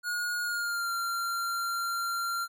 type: tone with pitch glide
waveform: square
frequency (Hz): 1441 to 1379.1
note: F#6 to F6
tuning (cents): -46 to -22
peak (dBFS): -30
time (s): 0.03-2.48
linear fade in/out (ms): 50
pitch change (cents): -76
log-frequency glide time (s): 0.42-0.92
effects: none